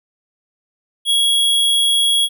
square tone, 3322 Hz, G#7, in tune, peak -13 dBFS, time 1.05-2.29 s, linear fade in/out 50 ms, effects none

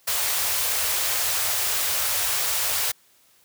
white band-stop noise, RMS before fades -24 dBFS, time 0.07-2.92 s, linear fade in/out 10 ms, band 110 to 470 Hz, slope 24 dB/octave, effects white hiss -59 dBFS RMS until 3.44 s + high-pass 60 Hz 12 dB/octave

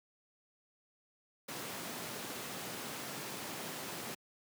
pink high-pass noise, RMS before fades -43 dBFS, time 1.48-4.15 s, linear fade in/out 10 ms, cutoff 160 Hz, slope 12 dB/octave, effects high-pass 100 Hz 12 dB/octave

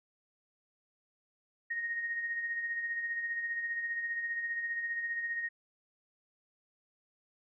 sine tone with tremolo, 1864.7 Hz, A#6, in tune, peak -31 dBFS, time 1.7-5.49 s, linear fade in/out 10 ms, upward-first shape sine, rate 15 Hz, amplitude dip 45%, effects none

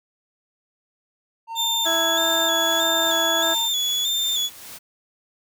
triangle tone, 911 Hz, A#5, 40 cents flat, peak -27 dBFS, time 1.47-3.69 s, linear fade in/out 50 ms
35% pulse tone with vibrato, 3494 Hz, A7, 13 cents flat, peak -19 dBFS, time 1.55-4.5 s, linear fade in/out 50 ms, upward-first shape square, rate 1.6 Hz, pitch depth 47 cents each way
white noise with tremolo, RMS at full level -38 dBFS, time 1.83-4.79 s, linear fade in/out 20 ms, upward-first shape triangle, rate 2.5 Hz, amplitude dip 50%
harmonic tone, 329.6 Hz, E4, in tune, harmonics 1 / 2 / 3 / 4 / 5, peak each -31 / -25 / -35 / -30 / -26 dBFS, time 1.85-3.55 s, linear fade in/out 20 ms
effects none

